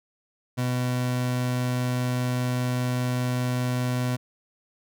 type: tone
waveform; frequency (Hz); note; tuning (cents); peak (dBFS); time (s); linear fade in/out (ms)
30% pulse; 125; B2; +21; -21; 0.57-4.17; 20
effects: none